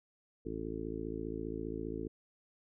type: harmonic tone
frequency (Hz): 55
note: A1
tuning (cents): 0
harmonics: 1 / 2 / 3 / 4 / 5 / 6 / 7 / 8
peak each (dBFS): -46 / -49 / -47 / -49 / -43 / -43 / -45 / -44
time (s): 0.45-2.08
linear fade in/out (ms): 10
effects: none